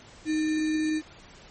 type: tone with sample-and-hold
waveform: sine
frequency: 311.1 Hz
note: D#4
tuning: in tune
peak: -23 dBFS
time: 0.25-1.02 s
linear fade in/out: 50 ms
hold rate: 2100 Hz
effects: pink hiss -50 dBFS RMS until 1.5 s + MP3 32 kbps